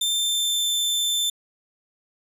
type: tone with pitch glide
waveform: sawtooth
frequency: 3576 to 3545 Hz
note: A7 to A7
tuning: +27 to +12 cents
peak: -18 dBFS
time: 0.01-1.3 s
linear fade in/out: 5 ms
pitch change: -15 cents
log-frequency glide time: 0.12-0.7 s
effects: resampled to 32000 Hz